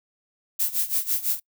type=noise with tremolo; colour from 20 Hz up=violet; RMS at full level=-22 dBFS; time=0.59-1.4 s; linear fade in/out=10 ms; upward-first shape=sine; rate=6 Hz; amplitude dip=85%; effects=noise-tail reverb RT60 0.1 s tail -24 dB re dry